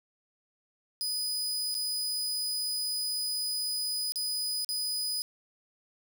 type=tone with dropouts; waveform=sawtooth; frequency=4978 Hz; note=D#8; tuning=in tune; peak=-27 dBFS; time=1.01-5.22 s; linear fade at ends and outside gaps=0 ms; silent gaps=1.743-1.75 / 4.121-4.158 / 4.646-4.69 s; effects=none